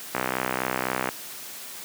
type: click train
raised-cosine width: 0.5 ms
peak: -9 dBFS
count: 61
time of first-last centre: 0.15-1.089 s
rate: 63.9 Hz
effects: white hiss -39 dBFS RMS until 1.84 s + high-pass 150 Hz 12 dB/octave